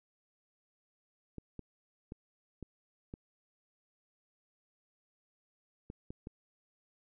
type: clicks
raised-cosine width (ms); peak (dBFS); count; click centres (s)
3; -30; 8; 1.383 / 1.593 / 2.121 / 2.627 / 3.139 / 5.901 / 6.105 / 6.271
effects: none